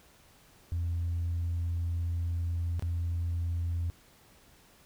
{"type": "tone with dropouts", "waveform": "sine", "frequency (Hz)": 85.2, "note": "F2", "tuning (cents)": -42, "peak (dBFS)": -27, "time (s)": [0.72, 3.9], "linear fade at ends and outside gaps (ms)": 0, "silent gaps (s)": [2.795, 2.824], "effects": ["tanh soft clip ceiling -26 dBFS", "pink hiss -60 dBFS RMS until 4.85 s"]}